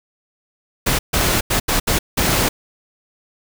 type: noise bursts at uneven times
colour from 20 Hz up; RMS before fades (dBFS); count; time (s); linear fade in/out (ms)
pink; -17; 6; 0.86-0.99 / 1.13-1.41 / 1.5-1.6 / 1.68-1.8 / 1.87-1.99 / 2.17-2.49; 10
effects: none